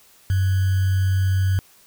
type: tone with sample-and-hold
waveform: sine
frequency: 94.7 Hz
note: F#2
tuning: 41 cents sharp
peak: -16 dBFS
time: 0.3-1.59 s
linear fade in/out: 0 ms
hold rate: 1575 Hz
effects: white hiss -53 dBFS RMS until 1.86 s